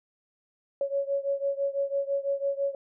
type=beating tone pair; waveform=sine; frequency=554.4 / 560.4 Hz; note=C#5 / C#5; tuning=0 / +19 cents; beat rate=6 Hz; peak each=-28 / -30 dBFS; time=0.81-2.75 s; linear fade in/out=2 ms; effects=none